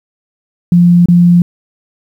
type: tone with dropouts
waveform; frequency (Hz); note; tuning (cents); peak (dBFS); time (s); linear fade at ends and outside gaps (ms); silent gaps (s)
sine; 174.4; F3; -2; -3; 0.72-1.42; 2; 1.058-1.085
effects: 7-bit